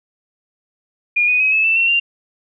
sine tone with pitch steps, 2428 / 2483 / 2540 / 2598 / 2657 / 2717 / 2779 Hz, D#7 / D#7 / D#7 / E7 / E7 / F7 / F7, -43 / -4 / +35 / -26 / +13 / -48 / -9 cents, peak -12 dBFS, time 1.16-2 s, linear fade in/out 10 ms, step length 120 ms, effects none

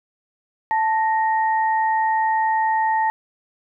sine tone pair together, 880 / 1864.7 Hz, A5 / A#6, 0 / 0 cents, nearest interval octave + minor second, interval 1300 cents, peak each -17 / -26 dBFS, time 0.71-3.1 s, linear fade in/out 0 ms, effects none

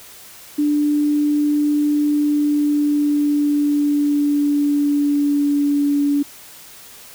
sine tone with pitch glide, 295 to 286.8 Hz, D4 to D4, +8 to -41 cents, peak -14 dBFS, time 0.58-6.23 s, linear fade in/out 10 ms, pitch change -49 cents, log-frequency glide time 2.09-6.07 s, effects white hiss -41 dBFS RMS until 7.14 s

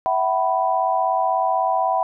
sine chord, E suspended second, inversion none, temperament equal with one note detuned, 659.3 / 755.5 / 987.8 Hz, E5 / F#5 / B5, 0 / +36 / 0 cents, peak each -23 / -20 / -22 dBFS, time 0.06-2.03 s, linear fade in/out 0 ms, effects none

